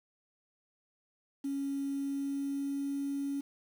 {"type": "tone with pitch glide", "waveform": "triangle", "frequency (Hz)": [277.2, 279.6], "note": ["C#4", "C#4"], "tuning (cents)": [0, 15], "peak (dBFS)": -28, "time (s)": [1.44, 3.41], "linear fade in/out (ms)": 10, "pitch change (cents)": 15, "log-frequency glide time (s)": [1.9, 2.97], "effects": ["tanh soft clip ceiling -30 dBFS", "9-bit"]}